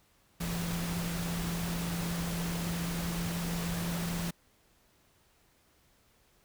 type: tone in noise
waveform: sine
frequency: 170.6 Hz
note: F3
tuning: 40 cents flat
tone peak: -33 dBFS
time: 0.4-4.31 s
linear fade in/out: 10 ms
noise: pink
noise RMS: -38 dBFS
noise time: 0.4-4.31 s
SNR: +2 dB
effects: pink hiss -67 dBFS RMS until 6.44 s